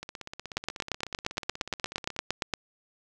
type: two click trains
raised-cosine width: 0.2 ms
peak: -10 / -21 dBFS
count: 18 / 36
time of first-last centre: 0.57-2.538 / 0.03-2.164 s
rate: 8.64 / 16.4 Hz
effects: none